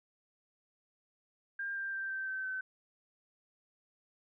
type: tone with pitch steps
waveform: sine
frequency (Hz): 1600 / 1585.3 / 1570.7 / 1556.2 / 1541.9 / 1527.7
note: G6 / G6 / G6 / G6 / G6 / G6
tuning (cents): +35 / +19 / +3 / -13 / -29 / -45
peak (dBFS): -35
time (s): 1.59-2.61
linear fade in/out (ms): 5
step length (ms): 170
effects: none